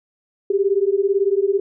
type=beating tone pair; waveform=sine; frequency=386.7 / 404.7 Hz; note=G4 / G#4; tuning=-24 / -45 cents; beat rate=18 Hz; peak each=-18 dBFS; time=0.5-1.6 s; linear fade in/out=5 ms; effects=none